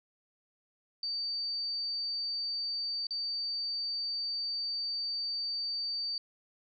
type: tone with dropouts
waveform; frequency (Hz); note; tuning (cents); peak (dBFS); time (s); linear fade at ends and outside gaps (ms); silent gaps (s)
sine; 4610; D8; -33; -32; 1.03-6.18; 2; 3.069-3.107
effects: none